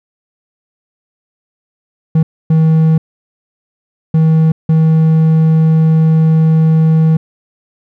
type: tone bursts at uneven times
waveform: triangle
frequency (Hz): 159.6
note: D#3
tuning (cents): +44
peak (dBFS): -4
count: 4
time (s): 2.15-2.23 / 2.5-2.98 / 4.14-4.52 / 4.69-7.17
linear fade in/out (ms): 5
effects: none